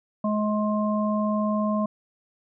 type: harmonic tone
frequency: 211.4 Hz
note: G#3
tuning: 31 cents sharp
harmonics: 1 / 3 / 5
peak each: -23 / -28 / -30 dBFS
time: 0.24-1.86 s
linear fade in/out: 5 ms
effects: none